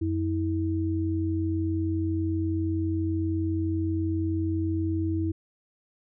sine tone pair together, 90.61 / 322.9 Hz, F#2 / E4, -36 / -36 cents, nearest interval octave + minor seventh, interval 2200 cents, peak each -27 dBFS, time 0.01-5.32 s, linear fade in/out 10 ms, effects none

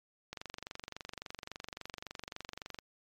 click train, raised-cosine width 0.2 ms, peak -24 dBFS, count 59, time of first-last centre 0.33-2.788 s, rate 23.6 Hz, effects MP3 96 kbps

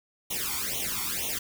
white noise with flanger, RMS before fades -31 dBFS, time 0.3-1.39 s, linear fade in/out 10 ms, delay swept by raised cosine 0.31 to 0.91 ms, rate 2.1 Hz, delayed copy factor +1, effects none

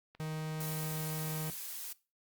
click, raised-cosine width 0.3 ms, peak -38 dBFS, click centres 0.15 s
45% pulse tone, 156.4 Hz, D#3, 9 cents sharp, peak -36 dBFS, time 0.2-1.5 s, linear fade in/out 0 ms
blue noise, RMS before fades -42 dBFS, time 0.6-1.93 s, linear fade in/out 5 ms
effects noise-tail reverb RT60 0.3 s tail -20 dB re dry + Opus 48 kbps

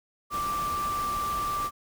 sine tone in noise, 1174.7 Hz, D6, in tune, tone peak -27 dBFS, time 0.3-1.71 s, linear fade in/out 50 ms, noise pink, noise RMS -38 dBFS, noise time 0.3-1.71 s, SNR +8 dB, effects none

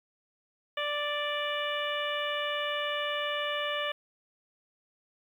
harmonic tone, 587.3 Hz, D5, in tune, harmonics 1 / 2 / 3 / 4 / 5 / 6, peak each -34 / -36 / -36 / -39 / -36 / -41 dBFS, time 0.77-3.92 s, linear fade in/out 5 ms, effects 10-bit

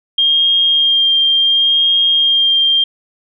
sine tone with vibrato, 3213 Hz, G7, 42 cents sharp, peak -9 dBFS, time 0.18-2.84 s, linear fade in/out 5 ms, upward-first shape sine, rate 0.7 Hz, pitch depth 14 cents each way, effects none

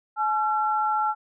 sine tone pair together, 855 / 1357.2 Hz, A5 / F6, -50 / -50 cents, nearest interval minor sixth, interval 800 cents, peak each -23 / -25 dBFS, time 0.16-1.15 s, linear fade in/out 50 ms, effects none

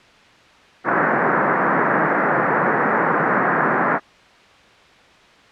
white band-pass noise, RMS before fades -18 dBFS, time 0.84-4 s, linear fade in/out 50 ms, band 140 to 1800 Hz, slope 48 dB/octave, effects white hiss -48 dBFS RMS until 5.51 s + low-pass 3000 Hz 12 dB/octave

